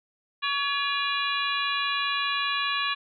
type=harmonic tone with a mistuned harmonic; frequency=565 Hz; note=C#5; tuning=33 cents sharp; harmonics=2 / 3 / 4 / 5 / 6 / 7; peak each=-29 / -31 / -32 / -33 / -34 / -34 dBFS; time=0.42-2.95 s; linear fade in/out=20 ms; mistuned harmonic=4; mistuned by=+120 cents; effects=none